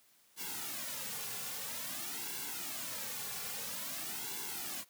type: noise with flanger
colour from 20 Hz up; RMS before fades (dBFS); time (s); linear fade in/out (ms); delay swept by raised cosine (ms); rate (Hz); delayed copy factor
white; -41; 0.36-4.85; 50; 1.6 to 3.2; 0.5; -0.85
effects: white hiss -67 dBFS RMS until 4.89 s + high-pass 100 Hz 12 dB/octave